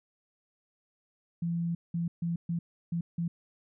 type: tone bursts at uneven times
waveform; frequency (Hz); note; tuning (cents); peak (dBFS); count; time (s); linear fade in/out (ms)
sine; 169.5; E3; +49; -28; 6; 1.42-1.75 / 1.94-2.08 / 2.22-2.36 / 2.49-2.59 / 2.92-3.01 / 3.18-3.28; 5
effects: none